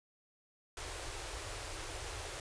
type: band-stop noise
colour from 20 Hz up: pink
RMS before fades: -43 dBFS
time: 0.77-2.4 s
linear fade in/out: 2 ms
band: 120 to 320 Hz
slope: 48 dB/octave
effects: resampled to 22050 Hz